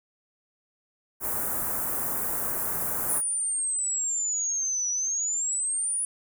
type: band-stop noise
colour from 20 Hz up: white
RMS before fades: -29 dBFS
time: 1.2-3.22 s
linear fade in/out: 50 ms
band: 1500 to 9100 Hz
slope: 24 dB/octave
type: exponential two-way sweep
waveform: sine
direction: down then up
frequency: 9890 to 5840 to 9890 Hz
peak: -25 dBFS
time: 3.09-6.05 s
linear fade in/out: 2 ms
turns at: 4.9 s
effects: none